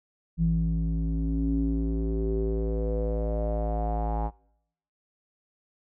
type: tone with low-pass filter sweep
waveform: square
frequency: 55 Hz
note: A1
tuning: in tune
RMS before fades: -27 dBFS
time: 0.37-4.31 s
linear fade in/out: 50 ms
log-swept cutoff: 170 to 860 Hz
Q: 6.5
effects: noise-tail reverb RT60 0.8 s tail -25 dB re dry